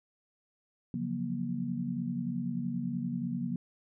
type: chord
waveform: sine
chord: Gb major seventh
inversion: second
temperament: equal with one note detuned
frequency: 138.59 / 174.61 / 185 / 237.7 Hz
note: Db3 / F3 / Gb3 / Bb3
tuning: 0 / 0 / 0 / +34 cents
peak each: -39 / -38 / -38 / -34 dBFS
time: 0.94-3.56 s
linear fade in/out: 2 ms
effects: none